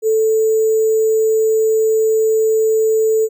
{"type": "tone with sample-and-hold", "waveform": "sine", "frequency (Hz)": 440, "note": "A4", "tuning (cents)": 0, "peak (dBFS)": -11, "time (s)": [0.02, 3.29], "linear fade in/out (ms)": 50, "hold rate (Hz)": 7350, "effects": []}